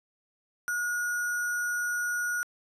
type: tone with sample-and-hold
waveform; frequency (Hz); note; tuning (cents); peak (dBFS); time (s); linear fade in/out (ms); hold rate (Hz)
sine; 1444; F#6; -43; -27; 0.68-2.43; 0; 7350
effects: resampled to 32000 Hz